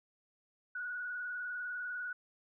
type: tone with vibrato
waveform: sine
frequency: 1461 Hz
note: F#6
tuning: 22 cents flat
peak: -37 dBFS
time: 0.75-2.13 s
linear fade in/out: 5 ms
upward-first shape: square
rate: 20 Hz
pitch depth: 33 cents each way
effects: none